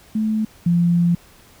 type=tone pair in turn; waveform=sine; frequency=217.3 / 172.47 Hz; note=A3 / F3; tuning=-21 / -21 cents; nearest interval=major third; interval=400 cents; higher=first; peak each=-17 / -13 dBFS; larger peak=second; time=0.15-0.45 / 0.66-1.15 s; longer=second; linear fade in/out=5 ms; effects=pink hiss -49 dBFS RMS until 1.6 s